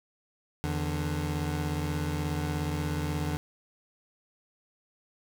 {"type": "tone pair together", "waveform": "25% pulse", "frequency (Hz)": [82.41, 148.12], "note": ["E2", "D3"], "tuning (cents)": [0, 15], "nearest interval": "minor seventh", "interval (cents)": 1015, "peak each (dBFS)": -28, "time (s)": [0.64, 3.37], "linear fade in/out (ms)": 0, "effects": []}